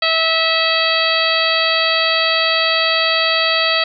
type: harmonic tone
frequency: 650 Hz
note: E5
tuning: 24 cents flat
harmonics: 1 / 2 / 3 / 4 / 5 / 6 / 7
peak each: -21 / -21 / -21 / -21 / -21 / -21 / -21 dBFS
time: 0.02-3.84 s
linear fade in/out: 5 ms
effects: none